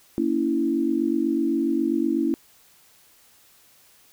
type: chord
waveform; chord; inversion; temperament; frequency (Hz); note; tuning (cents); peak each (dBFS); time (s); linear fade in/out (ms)
sine; A# diminished; none; equal with one note detuned; 233.1 / 281.9 / 329.6; A#3 / C#4 / E4; 0 / +29 / 0; -27 / -24 / -23; 0.18-2.34; 0
effects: white hiss -56 dBFS RMS until 4.12 s